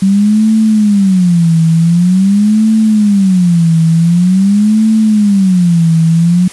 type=tone with vibrato; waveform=sine; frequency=189.3 Hz; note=F#3; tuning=40 cents sharp; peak=-5 dBFS; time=0.02-6.48 s; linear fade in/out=5 ms; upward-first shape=sine; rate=0.46 Hz; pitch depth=260 cents each way; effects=white hiss -31 dBFS RMS until 6.52 s + resampled to 24000 Hz